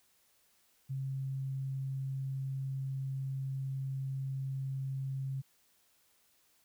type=tone; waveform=sine; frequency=134.5 Hz; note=C3; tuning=48 cents sharp; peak=-34 dBFS; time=0.89-5.42 s; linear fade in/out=20 ms; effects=white hiss -70 dBFS RMS until 6.64 s